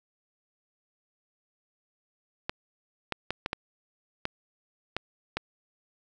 clicks, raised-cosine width 0.3 ms, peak -13 dBFS, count 8, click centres 2.495 / 3.123 / 3.306 / 3.461 / 3.531 / 4.254 / 4.966 / 5.37 s, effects none

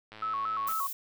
click train, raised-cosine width 0.3 ms, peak -30 dBFS, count 66, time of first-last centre 0.12-0.722 s, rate 108 Hz
sine tone with vibrato, 1200 Hz, D6, 37 cents sharp, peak -29 dBFS, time 0.22-0.87 s, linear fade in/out 5 ms, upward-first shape square, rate 4.3 Hz, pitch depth 140 cents each way
violet noise, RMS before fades -37 dBFS, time 0.67-0.93 s, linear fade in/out 5 ms
effects none

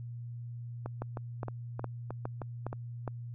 two click trains, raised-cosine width 1 ms, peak -24 / -22 dBFS, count 7 / 6, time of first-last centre 0.86-2.729 / 1.02-3.078 s, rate 3.21 / 2.43 Hz, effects added 119 Hz sine -39 dBFS peak until 3.34 s

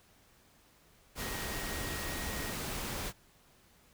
sine tone in noise, 1883 Hz, A#6, 17 cents sharp, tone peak -45 dBFS, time 1.18-2.55 s, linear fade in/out 50 ms, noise pink, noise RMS -38 dBFS, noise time 1.15-3.13 s, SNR -10 dB, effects pink hiss -64 dBFS RMS until 3.93 s

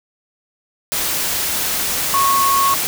sine tone in noise, 1100 Hz, C#6, 14 cents flat, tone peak -13 dBFS, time 2.14-2.74 s, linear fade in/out 0 ms, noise white, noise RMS -20 dBFS, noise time 0.92-2.87 s, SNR +4 dB, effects none

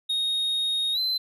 triangle tone with pitch glide, 3729 to 4067 Hz, A#7 to C8, 0 to -50 cents, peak -22 dBFS, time 0.09-1.18 s, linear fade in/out 10 ms, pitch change +150 cents, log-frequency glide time 0.93-0.99 s, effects none

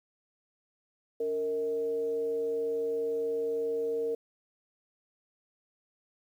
sine tone with frequency modulation, 461.1 Hz, A#4, 19 cents flat, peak -28 dBFS, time 1.2-4.15 s, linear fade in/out 5 ms, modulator 178 Hz, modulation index 0.32, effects 10-bit

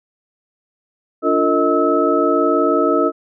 sine tone cluster, 289.6 / 348.2 / 454.2 / 628 / 1297 Hz, D4 / F4 / A#4 / D#5 / E6, -24 / -5 / -45 / +16 / -28 cents, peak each -19 dBFS, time 1.22-3.12 s, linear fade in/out 50 ms, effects none

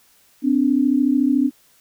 sine tone pair together, 255.4 / 289.2 Hz, C4 / D4, -42 / -27 cents, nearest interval major second, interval 215 cents, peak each -17 dBFS, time 0.42-1.51 s, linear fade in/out 50 ms, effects white hiss -56 dBFS RMS until 1.8 s

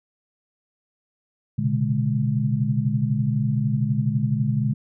sine tone cluster, 120.3 / 131.9 / 144.3 / 208.8 Hz, B2 / C3 / D3 / G#3, -45 / +14 / -30 / +10 cents, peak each -24 / -27 / -24 / -25 dBFS, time 1.58-4.74 s, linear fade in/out 10 ms, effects none

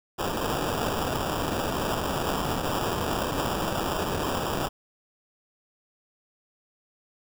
blue noise with sample-and-hold, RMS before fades -28 dBFS, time 0.18-4.69 s, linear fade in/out 20 ms, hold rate 2100 Hz, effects none

